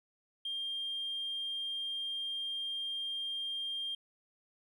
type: tone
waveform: triangle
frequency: 3200 Hz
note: G7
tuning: 35 cents sharp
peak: -32 dBFS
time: 0.45-3.95 s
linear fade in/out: 5 ms
effects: tanh soft clip ceiling -32 dBFS